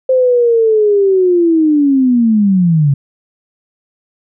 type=linear sweep; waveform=sine; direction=down; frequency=523.3 to 135.6 Hz; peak=-7 dBFS; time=0.09-2.94 s; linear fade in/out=5 ms; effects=none